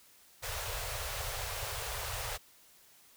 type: band-stop noise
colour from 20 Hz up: pink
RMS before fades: -38 dBFS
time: 0.42-2.38 s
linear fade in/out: 20 ms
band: 120 to 450 Hz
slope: 48 dB/octave
effects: white hiss -61 dBFS RMS until 3.16 s